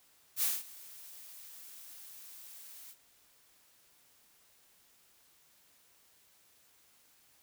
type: noise with ADSR envelope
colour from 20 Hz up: blue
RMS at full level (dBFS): -29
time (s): 0.36-2.96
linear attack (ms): 68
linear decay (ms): 200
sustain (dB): -22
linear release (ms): 60
effects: white hiss -66 dBFS RMS until 7.42 s